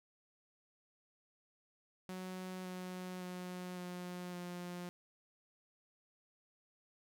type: tone with pitch steps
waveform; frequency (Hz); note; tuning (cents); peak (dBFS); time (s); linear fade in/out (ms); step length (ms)
sawtooth; 185 / 182.98 / 180.98 / 179.01 / 177.05; F#3 / F#3 / F#3 / F3 / F3; 0 / -19 / -38 / +43 / +24; -39; 2.09-4.89; 0; 560
effects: none